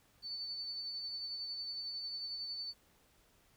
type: tone with tremolo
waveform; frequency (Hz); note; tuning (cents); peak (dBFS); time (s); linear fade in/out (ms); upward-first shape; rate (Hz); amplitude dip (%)
sine; 4505; C#8; +27; -38; 0.22-2.74; 50; sine; 11; 30
effects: pink hiss -69 dBFS RMS until 3.56 s